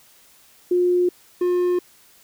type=tone pair in turn; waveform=sine / triangle; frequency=356.9 / 356.9 Hz; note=F4 / F4; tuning=+38 / +38 cents; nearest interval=unison; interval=0 cents; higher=neither; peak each=-15 dBFS; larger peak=neither; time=0.71-1.09 / 1.41-1.79 s; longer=neither; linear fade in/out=5 ms; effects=white hiss -53 dBFS RMS until 2.23 s